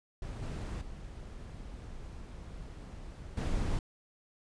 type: noise with level steps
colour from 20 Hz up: brown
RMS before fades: -40 / -37 / -45 / -32 dBFS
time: 0.22-3.79 s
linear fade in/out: 2 ms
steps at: 0.42 / 0.81 / 3.37 s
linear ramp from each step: 5 ms
effects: resampled to 22050 Hz